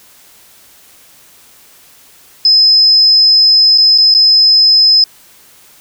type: tone with dropouts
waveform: sine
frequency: 5100 Hz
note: D#8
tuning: 42 cents sharp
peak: -4 dBFS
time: 2.45-5.04 s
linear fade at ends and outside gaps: 2 ms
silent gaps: 3.777-3.782 / 3.978-3.983 / 4.141-4.148 s
effects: white hiss -43 dBFS RMS until 5.8 s